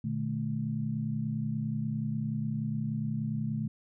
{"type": "tone cluster", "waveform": "sine", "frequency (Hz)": [119.8, 150, 216.7], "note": ["A#2", "D3", "A3"], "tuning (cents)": [48, 37, -26], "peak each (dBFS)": [-35, -34, -33], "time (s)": [0.04, 3.68], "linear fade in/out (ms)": 5, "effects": []}